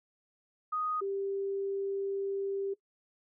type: tone pair in turn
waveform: sine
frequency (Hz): 1244.5 / 393.8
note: D#6 / G4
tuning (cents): 0 / +8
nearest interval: octave + minor sixth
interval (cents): 1992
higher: first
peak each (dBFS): -30 / -31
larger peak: first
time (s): 0.72-1.01 / 1.01-2.74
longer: second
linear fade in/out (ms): 10
effects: noise-tail reverb RT60 0.1 s tail -19 dB re dry